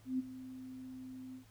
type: tone with ADSR envelope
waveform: sine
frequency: 258.1 Hz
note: C4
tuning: 23 cents flat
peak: -30 dBFS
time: 0.05-1.45 s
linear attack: 140 ms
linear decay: 23 ms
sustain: -15 dB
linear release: 100 ms
effects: added 110 Hz sine -61 dBFS peak until 1.5 s + pink hiss -66 dBFS RMS until 1.5 s